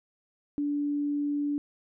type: tone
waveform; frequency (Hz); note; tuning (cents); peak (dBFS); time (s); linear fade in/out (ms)
sine; 290; D4; -22; -26; 0.58-1.58; 0
effects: none